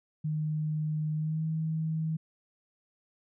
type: tone with pitch glide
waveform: sine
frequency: 153.9 to 159.05 Hz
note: D#3 to D#3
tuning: -19 to +38 cents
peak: -28 dBFS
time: 0.24-2.17 s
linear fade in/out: 10 ms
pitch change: +57 cents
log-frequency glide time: 1.15-1.44 s
effects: none